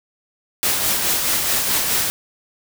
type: noise with tremolo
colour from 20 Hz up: white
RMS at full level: -18 dBFS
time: 0.63-2.1 s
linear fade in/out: 0 ms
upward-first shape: sine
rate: 4.7 Hz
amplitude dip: 35%
effects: none